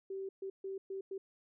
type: tone bursts at uneven times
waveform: sine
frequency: 386.6 Hz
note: G4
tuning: 24 cents flat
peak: -38 dBFS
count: 5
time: 0.1-0.29 / 0.42-0.5 / 0.64-0.78 / 0.9-1.01 / 1.11-1.18 s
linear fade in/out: 5 ms
effects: none